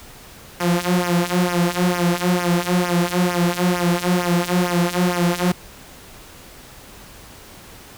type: tone with flanger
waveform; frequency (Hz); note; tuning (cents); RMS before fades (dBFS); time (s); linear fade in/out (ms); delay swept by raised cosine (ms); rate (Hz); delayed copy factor
sawtooth; 176.4; F3; +18; -19; 0.6-5.52; 5; 0.24 to 5.64; 2.2; -0.8
effects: pink hiss -42 dBFS RMS until 7.97 s